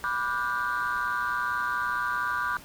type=chord; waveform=sine; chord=G major seventh; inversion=first; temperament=equal with one note detuned; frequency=987.8 / 1174.7 / 1443.7 / 1568 Hz; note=B5 / D6 / F#6 / G6; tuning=0 / 0 / -43 / 0 cents; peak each=-32 / -29 / -30 / -31 dBFS; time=0.04-2.57 s; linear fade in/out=0 ms; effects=tanh soft clip ceiling -20 dBFS + pink hiss -48 dBFS RMS until 2.64 s